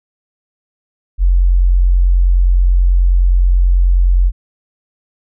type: tone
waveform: sine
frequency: 44.7 Hz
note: F1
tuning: 41 cents sharp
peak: -7 dBFS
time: 1.18-4.32 s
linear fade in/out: 50 ms
effects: none